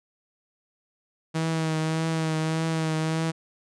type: tone with vibrato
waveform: sawtooth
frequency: 160 Hz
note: D#3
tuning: 49 cents sharp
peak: -20 dBFS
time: 1.34-3.32 s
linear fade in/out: 20 ms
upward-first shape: triangle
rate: 1.7 Hz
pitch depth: 31 cents each way
effects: resampled to 22050 Hz